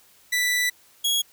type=tone pair in turn; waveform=sawtooth; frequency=1975.5 / 3322 Hz; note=B6 / G#7; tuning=0 / 0 cents; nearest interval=major sixth; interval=900 cents; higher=second; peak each=-17 dBFS; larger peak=neither; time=0.32-0.7 / 1.04-1.22 s; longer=first; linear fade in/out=10 ms; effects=white hiss -56 dBFS RMS until 1.32 s